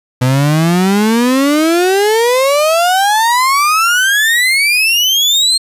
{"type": "exponential sweep", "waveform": "35% pulse", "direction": "up", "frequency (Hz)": [124.2, 4240], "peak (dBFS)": -7, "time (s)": [0.21, 5.58], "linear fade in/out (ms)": 10, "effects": ["resampled to 32000 Hz"]}